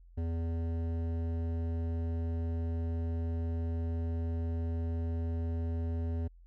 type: tone with hard clipping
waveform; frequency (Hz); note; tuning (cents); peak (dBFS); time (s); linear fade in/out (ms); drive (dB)
sine; 83; E2; +12; -33; 0.17-6.28; 10; 13
effects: added 43 Hz sine -53 dBFS peak until 6.46 s